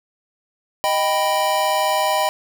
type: chord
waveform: square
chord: Eb augmented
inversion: none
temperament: equal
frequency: 622.3 / 784 / 987.8 Hz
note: Eb5 / G5 / B5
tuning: 0 / 0 / 0 cents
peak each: -22 dBFS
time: 0.84-2.29 s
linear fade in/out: 0 ms
effects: none